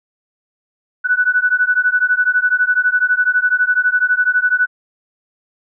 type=beating tone pair; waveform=sine; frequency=1480 / 1492 Hz; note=F#6 / F#6; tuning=0 / +14 cents; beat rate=12 Hz; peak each=-15 dBFS; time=1.04-4.67 s; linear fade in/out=20 ms; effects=none